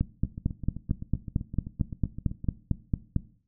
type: two click trains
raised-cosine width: 5 ms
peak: -12 / -23 dBFS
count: 15 / 18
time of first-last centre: 0.01-3.163 / 0.25-2.444 s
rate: 4.44 / 7.75 Hz
effects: noise-tail reverb RT60 0.5 s tail -17 dB re dry